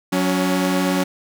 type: tone pair together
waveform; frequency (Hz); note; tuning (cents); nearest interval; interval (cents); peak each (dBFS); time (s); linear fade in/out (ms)
sawtooth; 183.84 / 280; F#3 / C#4; -11 / +18; perfect fifth; 729; -16; 0.12-1.04; 10
effects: none